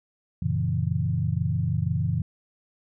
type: chord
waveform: sine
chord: F# dominant seventh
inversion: none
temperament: equal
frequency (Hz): 92.5 / 116.54 / 138.59 / 164.81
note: F#2 / A#2 / C#3 / E3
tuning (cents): 0 / 0 / 0 / 0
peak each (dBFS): -28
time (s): 0.42-2.22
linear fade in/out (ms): 5
effects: none